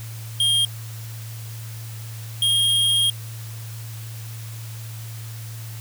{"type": "tone pair in turn", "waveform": "square", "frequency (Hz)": [3224, 3243], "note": ["G7", "G#7"], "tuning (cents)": [48, -42], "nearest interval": "unison", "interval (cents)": 10, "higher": "second", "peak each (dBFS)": -17, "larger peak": "neither", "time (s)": [[0.4, 0.65], [2.42, 3.1]], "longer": "second", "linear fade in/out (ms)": 2, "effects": ["added 112 Hz sine -32 dBFS peak until 5.8 s", "white hiss -42 dBFS RMS until 5.8 s"]}